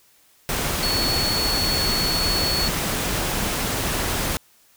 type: tone in noise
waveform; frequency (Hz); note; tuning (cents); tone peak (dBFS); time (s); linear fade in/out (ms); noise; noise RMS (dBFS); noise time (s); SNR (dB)
sine; 4400; C#8; -14; -22; 0.83-2.68; 0; pink; -24; 0.49-4.37; -1
effects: white hiss -57 dBFS RMS until 4.76 s